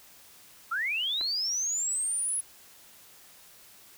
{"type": "linear sweep", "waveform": "sine", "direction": "up", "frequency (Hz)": [1268, 10548], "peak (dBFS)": -27, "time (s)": [0.71, 2.41], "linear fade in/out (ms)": 10}
{"type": "clicks", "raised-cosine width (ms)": 0.5, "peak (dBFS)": -28, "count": 2, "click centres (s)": [1.21, 1.213]}
{"effects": ["white hiss -54 dBFS RMS until 3.97 s"]}